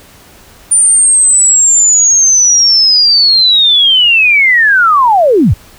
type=linear sweep; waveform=sine; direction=down; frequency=9230 to 58.27 Hz; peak=-4 dBFS; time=0.71-5.54 s; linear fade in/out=10 ms; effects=pink hiss -39 dBFS RMS until 5.78 s